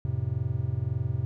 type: chord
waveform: triangle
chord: F major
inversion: none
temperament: just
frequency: 87.31 / 109.13 / 130.96 Hz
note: F2 / A2 / C3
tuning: 0 / -14 / +2 cents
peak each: -31 / -28 / -28 dBFS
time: 0.05-1.25 s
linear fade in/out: 0 ms
effects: none